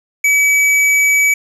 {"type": "tone", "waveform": "square", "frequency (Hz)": 2285, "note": "D7", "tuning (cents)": -48, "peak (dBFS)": -10, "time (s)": [0.24, 1.34], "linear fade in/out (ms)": 5, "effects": ["resampled to 32000 Hz", "7-bit"]}